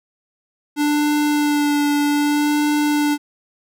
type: tone with vibrato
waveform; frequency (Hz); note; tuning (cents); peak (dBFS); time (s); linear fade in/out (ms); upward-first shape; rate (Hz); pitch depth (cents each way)
square; 293.7; D4; 0; -16; 0.76-3.18; 50; sine; 0.64; 17
effects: none